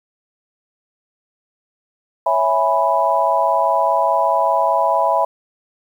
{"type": "chord", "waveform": "sine", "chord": "C# minor seventh", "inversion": "none", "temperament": "equal", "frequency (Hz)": [554.4, 659.3, 830.6, 987.8], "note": ["C#5", "E5", "G#5", "B5"], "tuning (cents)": [0, 0, 0, 0], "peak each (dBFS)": [-22, -18, -20, -17], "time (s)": [2.26, 5.25], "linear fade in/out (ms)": 5, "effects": ["8-bit"]}